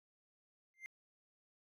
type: tone with exponential growth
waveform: triangle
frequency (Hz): 2093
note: C7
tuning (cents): 0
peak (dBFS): -39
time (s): 0.74-0.86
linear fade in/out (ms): 0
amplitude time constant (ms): 24
effects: tanh soft clip ceiling -36 dBFS